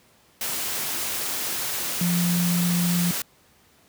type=tone in noise; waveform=sine; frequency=174.61 Hz; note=F3; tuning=in tune; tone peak=-20 dBFS; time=2.01-3.11 s; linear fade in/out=2 ms; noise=white; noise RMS=-28 dBFS; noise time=0.41-3.22 s; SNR=+5 dB; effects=pink hiss -58 dBFS RMS until 3.88 s + high-pass 80 Hz 12 dB/octave